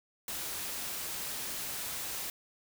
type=noise; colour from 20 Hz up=white; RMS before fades=-38 dBFS; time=0.28-2.3 s; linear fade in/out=2 ms; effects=none